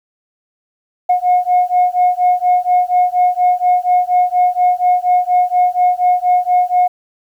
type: beating tone pair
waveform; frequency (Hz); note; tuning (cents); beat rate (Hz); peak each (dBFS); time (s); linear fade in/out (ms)
sine; 720 / 724.2; F#5 / F#5; -47 / -37; 4.2; -12; 1.09-6.88; 10
effects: tanh soft clip ceiling -5 dBFS + 8-bit